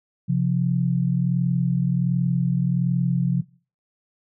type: tone pair together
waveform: sine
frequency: 133.27 / 174.61 Hz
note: C3 / F3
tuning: +32 / 0 cents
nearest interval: perfect fourth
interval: 468 cents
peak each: -21 dBFS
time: 0.28-3.42 s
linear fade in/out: 20 ms
effects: noise-tail reverb RT60 0.4 s tail -21 dB re dry